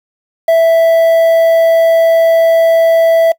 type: tone with quantisation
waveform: triangle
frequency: 659.3 Hz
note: E5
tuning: in tune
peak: -3 dBFS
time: 0.48-3.32 s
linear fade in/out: 5 ms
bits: 5
effects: noise-tail reverb RT60 0.1 s tail -23 dB re dry